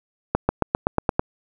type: accelerating click train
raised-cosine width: 1 ms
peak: -3 dBFS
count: 8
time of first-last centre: 0.35-1.195 s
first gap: 140 ms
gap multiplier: 0.95
effects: none